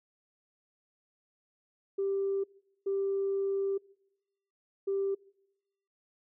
sine tone bursts at uneven times, 392.7 Hz, G4, 3 cents sharp, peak -27 dBFS, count 3, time 1.98-2.44 / 2.86-3.78 / 4.87-5.15 s, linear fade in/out 10 ms, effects noise-tail reverb RT60 0.9 s tail -24 dB re dry + tanh soft clip ceiling -23 dBFS

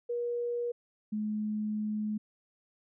sine tone pair in turn, 478.6 / 212.7 Hz, A#4 / G#3, +46 / +42 cents, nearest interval octave + major second, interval 1404 cents, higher first, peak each -30 / -30 dBFS, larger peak neither, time 0.09-0.72 / 1.12-2.18 s, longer second, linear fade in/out 10 ms, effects none

